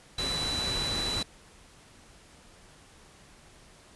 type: tone in noise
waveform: sine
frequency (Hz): 3967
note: B7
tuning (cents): +7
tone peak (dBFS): -30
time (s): 0.18-1.23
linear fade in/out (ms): 5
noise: pink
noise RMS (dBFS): -34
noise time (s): 0.18-1.23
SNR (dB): +1
effects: pink hiss -55 dBFS RMS until 3.95 s + resampled to 24000 Hz